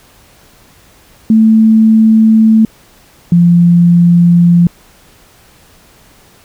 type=tone pair in turn; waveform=sine; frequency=220.7 / 172.71 Hz; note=A3 / F3; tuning=+5 / -19 cents; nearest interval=major third; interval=424 cents; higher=first; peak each=-3 dBFS; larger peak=neither; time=1.3-2.65 / 3.32-4.67 s; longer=neither; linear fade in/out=2 ms; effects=pink hiss -44 dBFS RMS until 6.44 s